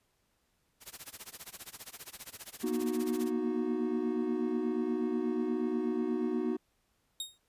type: noise with tremolo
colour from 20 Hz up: white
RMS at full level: -43 dBFS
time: 0.8-3.31 s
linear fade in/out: 50 ms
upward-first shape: sine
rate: 15 Hz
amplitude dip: 95%
type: chord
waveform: triangle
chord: B major seventh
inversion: third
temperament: equal with one note detuned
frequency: 233.1 / 241.4 / 311.1 / 370 Hz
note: A#3 / B3 / D#4 / F#4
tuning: 0 / -39 / 0 / 0 cents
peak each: -38 / -32 / -33 / -32 dBFS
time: 2.63-6.57 s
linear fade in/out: 10 ms
type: tone with exponential decay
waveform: sawtooth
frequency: 3729 Hz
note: A#7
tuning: in tune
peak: -29 dBFS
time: 7.2-7.38 s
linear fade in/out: 2 ms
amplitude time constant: 39 ms
effects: pink hiss -75 dBFS RMS until 7.48 s + resampled to 32000 Hz